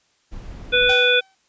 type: noise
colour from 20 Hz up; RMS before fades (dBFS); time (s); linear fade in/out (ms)
brown; -35; 0.31-0.93; 20
type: harmonic tone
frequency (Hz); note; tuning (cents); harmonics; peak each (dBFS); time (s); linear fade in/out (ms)
493.9; B4; 0; 1 / 3 / 5 / 7; -19 / -19 / -19 / -19; 0.72-1.21; 20
type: tone with exponential decay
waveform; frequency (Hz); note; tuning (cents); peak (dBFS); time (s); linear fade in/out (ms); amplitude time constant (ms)
sawtooth; 768; G5; -36; -18; 0.89-1.35; 5; 98
effects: white hiss -63 dBFS RMS until 1.48 s + resampled to 16000 Hz